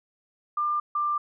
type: tone pair in turn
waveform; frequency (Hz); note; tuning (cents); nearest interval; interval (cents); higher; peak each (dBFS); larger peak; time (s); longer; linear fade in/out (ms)
sine; 1196 / 1187.1; D6 / D6; +31 / +18; unison; 13; first; -23; neither; 0.57-0.8 / 0.95-1.18; neither; 5
effects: none